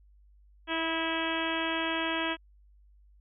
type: harmonic tone with a mistuned harmonic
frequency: 326.5 Hz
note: E4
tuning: 17 cents flat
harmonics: 1 / 2 / 3 / 4 / 5 / 6 / 7 / 8 / 9 / 10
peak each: -34 / -37 / -36 / -40 / -36 / -40 / -41 / -38 / -41 / -38 dBFS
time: 0.67-2.37 s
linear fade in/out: 50 ms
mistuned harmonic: 4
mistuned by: -20 cents
effects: added 50 Hz sine -56 dBFS peak until 3.2 s